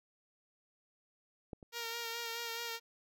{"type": "clicks", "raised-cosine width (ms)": 2, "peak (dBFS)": [-29, -39], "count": 2, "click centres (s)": [1.532, 1.628]}
{"type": "tone with vibrato", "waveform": "5% pulse", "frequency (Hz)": 464.9, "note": "A#4", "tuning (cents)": -5, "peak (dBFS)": -27, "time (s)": [1.72, 2.8], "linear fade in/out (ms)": 50, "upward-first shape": "sine", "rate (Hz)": 4.7, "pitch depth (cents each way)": 26}
{"effects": []}